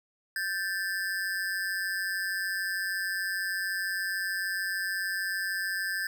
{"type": "ring-modulated tone", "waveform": "square", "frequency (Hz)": 1661.2, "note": "G#6", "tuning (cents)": 0, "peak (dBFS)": -27, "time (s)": [0.36, 6.07], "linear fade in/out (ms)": 2, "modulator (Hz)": 93.3, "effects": []}